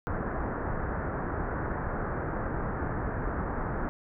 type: low-pass noise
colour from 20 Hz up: pink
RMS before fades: -32 dBFS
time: 0.07-3.89 s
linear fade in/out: 0 ms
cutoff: 1700 Hz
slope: 48 dB/octave
effects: none

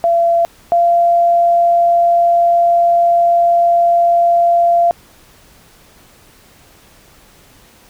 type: tone pair in turn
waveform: sine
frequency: 680 / 688.3 Hz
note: F5 / F5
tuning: -46 / -25 cents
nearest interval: unison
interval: 21 cents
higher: second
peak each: -9 / -8 dBFS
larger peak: second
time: 0.04-0.45 / 0.72-4.91 s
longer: second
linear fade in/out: 0 ms
effects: pink hiss -46 dBFS RMS until 7.89 s

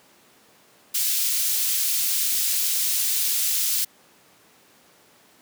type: high-pass noise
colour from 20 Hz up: white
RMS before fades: -23 dBFS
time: 0.94-3.85 s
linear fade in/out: 10 ms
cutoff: 3400 Hz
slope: 12 dB/octave
effects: pink hiss -55 dBFS RMS until 5.41 s + high-pass 200 Hz 12 dB/octave

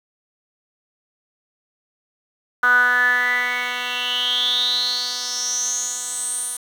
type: tone with band-pass filter sweep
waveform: 10% pulse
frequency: 246.9 Hz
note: B3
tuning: in tune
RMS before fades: -21 dBFS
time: 2.63-6.57 s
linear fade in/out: 5 ms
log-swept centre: 1400 to 9700 Hz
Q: 10
effects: 7-bit

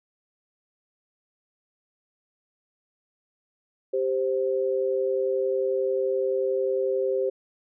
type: tone pair together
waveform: sine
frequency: 392 / 523.3 Hz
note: G4 / C5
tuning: 0 / 0 cents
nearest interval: perfect fourth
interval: 500 cents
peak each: -25 dBFS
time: 3.93-7.3 s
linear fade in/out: 10 ms
effects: none

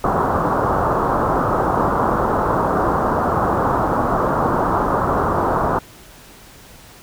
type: low-pass noise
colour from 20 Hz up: white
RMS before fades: -18 dBFS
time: 0.04-5.79 s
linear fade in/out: 2 ms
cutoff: 1300 Hz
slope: 48 dB/octave
effects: pink hiss -43 dBFS RMS until 7.02 s

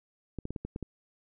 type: clicks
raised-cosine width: 3 ms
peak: -23 dBFS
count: 7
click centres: 0.387 / 0.454 / 0.506 / 0.562 / 0.65 / 0.761 / 0.827 s
effects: none

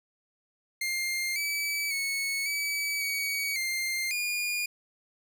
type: tone with pitch steps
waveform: sawtooth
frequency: 2111 / 2296 / 2206 / 2288 / 2256 / 2104 / 2430 Hz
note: C7 / D7 / C#7 / D7 / C#7 / C7 / D#7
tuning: +15 / -40 / -9 / -46 / +30 / +9 / -42 cents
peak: -25 dBFS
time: 0.81-4.66 s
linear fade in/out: 5 ms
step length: 550 ms
effects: none

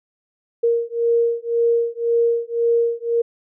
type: beating tone pair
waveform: sine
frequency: 466.2 / 468.1 Hz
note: A#4 / A#4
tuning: 0 / +7 cents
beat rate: 1.9 Hz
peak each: -19 dBFS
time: 0.63-3.22 s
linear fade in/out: 10 ms
effects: none

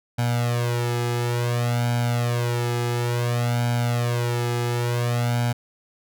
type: tone with flanger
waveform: sawtooth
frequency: 120 Hz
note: B2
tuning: 49 cents flat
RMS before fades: -23 dBFS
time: 0.18-5.53 s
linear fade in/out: 10 ms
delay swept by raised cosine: 1.3 to 2.4 ms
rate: 0.57 Hz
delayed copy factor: +0.9
effects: none

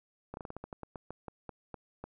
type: slowing click train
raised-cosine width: 1 ms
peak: -27 dBFS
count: 15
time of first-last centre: 0.34-2.04 s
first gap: 31 ms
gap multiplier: 1.19
effects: none

